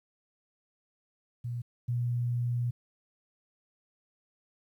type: tone pair in turn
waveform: sine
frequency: 120 / 120.9 Hz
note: B2 / B2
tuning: -49 / -36 cents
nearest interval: unison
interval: 13 cents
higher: second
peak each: -32 / -27 dBFS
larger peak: second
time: 1.44-1.62 / 1.88-2.71 s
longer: second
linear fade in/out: 10 ms
effects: 11-bit